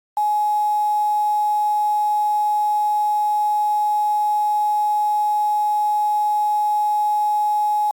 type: tone with quantisation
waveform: sine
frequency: 840 Hz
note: G#5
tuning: 19 cents sharp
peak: -16 dBFS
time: 0.17-7.91 s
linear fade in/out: 2 ms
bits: 6
effects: AAC 64 kbps